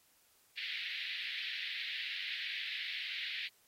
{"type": "band-pass noise", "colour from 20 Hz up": "pink", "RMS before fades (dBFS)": -41, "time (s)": [0.57, 3.48], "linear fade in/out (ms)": 10, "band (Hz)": [1900, 4100], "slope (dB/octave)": 48, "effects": ["white hiss -69 dBFS RMS until 3.67 s", "AAC 48 kbps"]}